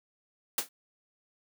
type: noise with exponential decay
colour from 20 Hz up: white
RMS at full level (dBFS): -24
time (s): 0.58-0.69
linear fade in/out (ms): 2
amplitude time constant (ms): 23
effects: high-pass 200 Hz 12 dB/octave